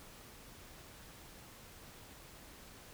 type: silence
effects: pink hiss -55 dBFS RMS until 2.93 s